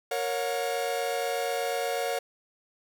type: chord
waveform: 45% pulse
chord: F# major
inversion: first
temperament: equal with one note detuned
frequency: 466.2 / 554.4 / 721.4 Hz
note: A#4 / C#5 / F#5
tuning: 0 / 0 / -44 cents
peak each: -32 dBFS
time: 0.11-2.19 s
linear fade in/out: 5 ms
effects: none